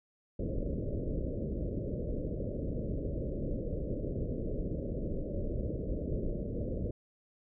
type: low-pass noise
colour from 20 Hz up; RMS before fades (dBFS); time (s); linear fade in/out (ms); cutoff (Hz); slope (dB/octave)
pink; -35; 0.39-6.91; 5; 600; 96
effects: none